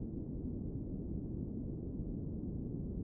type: low-pass noise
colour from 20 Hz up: white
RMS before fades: -41 dBFS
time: 0-3.03 s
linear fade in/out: 5 ms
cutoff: 300 Hz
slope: 24 dB/octave
effects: none